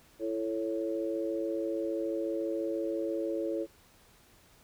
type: chord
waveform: sine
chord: A major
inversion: second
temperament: equal with one note detuned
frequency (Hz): 333.8 / 440 / 554.4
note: E4 / A4 / C#5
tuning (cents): +22 / 0 / 0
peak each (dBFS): -33 / -36 / -35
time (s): 0.19-3.67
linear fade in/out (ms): 50
effects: pink hiss -61 dBFS RMS until 4.63 s